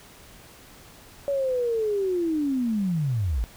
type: linear sweep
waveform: sine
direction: down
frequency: 568 to 49 Hz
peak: -22 dBFS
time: 1.28-3.44 s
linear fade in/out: 0 ms
effects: pink hiss -49 dBFS RMS until 3.56 s